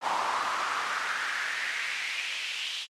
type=noise with high-pass filter sweep; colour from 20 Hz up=brown; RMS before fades=-31 dBFS; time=0.01-2.87 s; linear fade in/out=50 ms; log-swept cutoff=890 to 3200 Hz; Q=3.3; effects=low-pass 7000 Hz 12 dB/octave + MP3 64 kbps